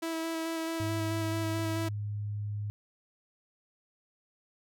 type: tone with vibrato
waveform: sawtooth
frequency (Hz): 326.5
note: E4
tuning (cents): -17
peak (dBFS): -28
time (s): 0.02-1.89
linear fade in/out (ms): 10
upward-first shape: square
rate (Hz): 4.6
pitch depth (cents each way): 11
type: tone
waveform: sine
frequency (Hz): 103.83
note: G#2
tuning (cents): 0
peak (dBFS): -32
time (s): 0.8-2.7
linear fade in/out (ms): 0
type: clicks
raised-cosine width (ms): 2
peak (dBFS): -38 / -37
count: 2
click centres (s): 1.587 / 1.594
effects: none